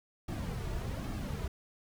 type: noise with flanger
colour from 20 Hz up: brown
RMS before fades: -37 dBFS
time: 0.28-1.48 s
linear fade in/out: 5 ms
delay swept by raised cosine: 2 to 3.9 ms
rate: 1.2 Hz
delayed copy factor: -0.6
effects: none